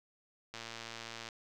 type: click train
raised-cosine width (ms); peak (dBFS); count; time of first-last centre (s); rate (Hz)
0.2; -26; 87; 0.54-1.288; 115
effects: none